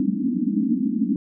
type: band-pass noise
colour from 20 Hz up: pink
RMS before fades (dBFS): -22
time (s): 0-1.16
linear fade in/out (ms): 2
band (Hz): 190 to 300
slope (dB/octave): 96
effects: none